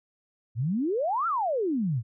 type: exponential two-way sweep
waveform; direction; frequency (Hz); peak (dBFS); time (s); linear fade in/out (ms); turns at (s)
sine; up then down; 103.83 to 1400 to 103.83; -24; 0.55-2.03; 50; 1.27
effects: none